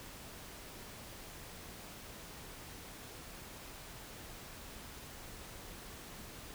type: silence
effects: pink hiss -50 dBFS RMS until 6.54 s